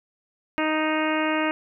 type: harmonic tone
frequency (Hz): 311.1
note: D#4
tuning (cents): 0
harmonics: 1 / 2 / 3 / 4 / 5 / 6 / 7 / 8 / 9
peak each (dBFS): -25 / -28 / -30 / -31 / -32 / -33 / -33 / -34 / -35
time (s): 0.58-1.51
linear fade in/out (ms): 0
effects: none